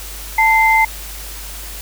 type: tone pair together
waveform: sine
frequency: 887 / 2081 Hz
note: A5 / C7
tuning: +14 / -10 cents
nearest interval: octave + minor third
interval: 1476 cents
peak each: -12 dBFS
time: 0.38-0.85 s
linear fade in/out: 5 ms
effects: added 50 Hz sine -31 dBFS peak until 1.81 s + white hiss -32 dBFS RMS until 1.81 s